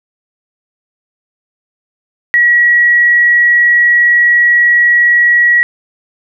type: tone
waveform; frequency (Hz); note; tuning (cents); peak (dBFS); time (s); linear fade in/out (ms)
sine; 1919; A#6; +50; -5; 2.34-5.63; 0
effects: none